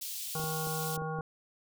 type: high-pass noise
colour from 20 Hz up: white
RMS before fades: -39 dBFS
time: 0.01-0.97 s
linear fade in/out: 10 ms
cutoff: 3000 Hz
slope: 24 dB/octave
type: harmonic tone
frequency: 157.9 Hz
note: D#3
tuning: 26 cents sharp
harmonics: 1 / 3 / 5 / 7 / 9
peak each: -36 / -39 / -40 / -42 / -44 dBFS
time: 0.35-1.21 s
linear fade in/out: 2 ms
type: clicks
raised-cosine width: 2 ms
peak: -31 dBFS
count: 6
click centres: 0.398 / 0.44 / 0.671 / 0.977 / 1.02 / 1.188 s
effects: none